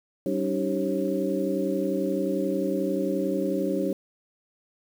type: tone cluster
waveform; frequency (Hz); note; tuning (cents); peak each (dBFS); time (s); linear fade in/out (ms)
sine; 191.8 / 281.9 / 313.2 / 390.3 / 542; G3 / C#4 / D#4 / G4 / C#5; -37 / +29 / +11 / -8 / -39; -30; 0.26-3.93; 2
effects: 8-bit